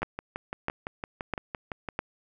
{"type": "two click trains", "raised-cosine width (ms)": 0.5, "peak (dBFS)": [-18, -13], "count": [12, 4], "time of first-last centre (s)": [[0.02, 1.888], [0.03, 1.991]], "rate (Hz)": [5.89, 1.53], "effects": []}